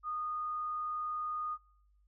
sine tone, 1231 Hz, D#6, 19 cents flat, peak -34 dBFS, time 0.03-1.58 s, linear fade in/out 50 ms, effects noise-tail reverb RT60 0.8 s tail -26 dB re dry + added 50 Hz sine -65 dBFS peak until 2.07 s

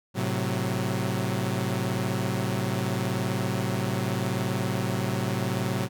sawtooth chord, F# diminished, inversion first, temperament equal with one note detuned, 110 / 130.81 / 185.85 Hz, A2 / C3 / F#3, 0 / 0 / +8 cents, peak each -26 dBFS, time 0.14-5.89 s, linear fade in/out 50 ms, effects none

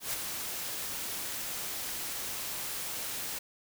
white noise with ADSR envelope, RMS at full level -32 dBFS, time 0-3.39 s, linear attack 130 ms, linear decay 22 ms, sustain -5 dB, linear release 9 ms, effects none

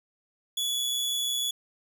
sawtooth tone with amplitude modulation, 3406 Hz, G#7, 43 cents sharp, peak -22 dBFS, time 0.57-1.51 s, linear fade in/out 5 ms, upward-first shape sine, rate 126 Hz, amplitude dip 35%, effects none

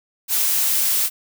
blue noise, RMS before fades -19 dBFS, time 0.28-1.1 s, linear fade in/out 50 ms, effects none

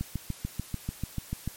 click train, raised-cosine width 5 ms, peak -18 dBFS, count 11, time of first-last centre 0.01-1.476 s, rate 6.82 Hz, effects white hiss -48 dBFS RMS until 1.56 s + MP3 64 kbps

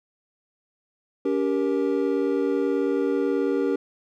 triangle chord, G diminished, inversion second, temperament just, 282.2 / 392 / 470.4 Hz, Db4 / G4 / Bb4, +31 / 0 / +16 cents, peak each -23 / -23 / -24 dBFS, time 1.25-3.76 s, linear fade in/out 5 ms, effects none

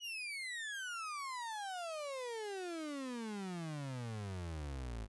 35% pulse exponential sweep, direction down, 2948 to 51.91 Hz, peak -39 dBFS, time 0-5.08 s, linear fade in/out 50 ms, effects resampled to 24000 Hz

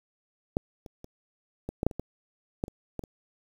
clicks, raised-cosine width 2 ms, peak -12 / -30 / -30 / -20 / -14 / -8 / -27 / -19 / -14 / -28 / -20 / -28 dBFS, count 12, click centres 0.569 / 0.862 / 1.044 / 1.69 / 1.831 / 1.866 / 1.912 / 1.996 / 2.639 / 2.681 / 2.993 / 3.038 s, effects 8-bit

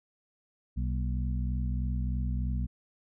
harmonic tone with a mistuned harmonic, 63.2 Hz, B1, 41 cents sharp, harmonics 1 / 2 / 3 / 4, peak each -29 / -35 / -39 / -41 dBFS, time 0.76-2.67 s, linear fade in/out 20 ms, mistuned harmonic 4, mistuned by -100 cents, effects none

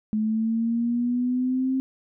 sine linear sweep, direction up, 213.7 to 264.9 Hz, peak -21 dBFS, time 0.13-1.8 s, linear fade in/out 0 ms, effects none

